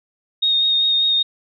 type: tone with vibrato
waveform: sine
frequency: 3711 Hz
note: A#7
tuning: 9 cents flat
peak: -14 dBFS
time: 0.42-1.23 s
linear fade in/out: 10 ms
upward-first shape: sine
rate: 5.1 Hz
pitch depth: 15 cents each way
effects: none